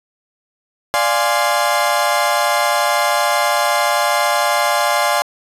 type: chord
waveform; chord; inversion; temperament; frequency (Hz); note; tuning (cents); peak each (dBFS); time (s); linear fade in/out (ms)
30% pulse; D half-diminished seventh; none; equal; 587.3 / 698.5 / 830.6 / 1046.5; D5 / F5 / Ab5 / C6; 0 / 0 / 0 / 0; -17; 0.94-5.22; 0
effects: resampled to 32000 Hz + 7-bit